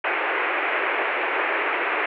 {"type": "band-pass noise", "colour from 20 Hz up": "white", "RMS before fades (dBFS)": -24, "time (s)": [0.04, 2.06], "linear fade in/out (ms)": 5, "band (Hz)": [330, 2500], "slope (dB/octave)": 48, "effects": []}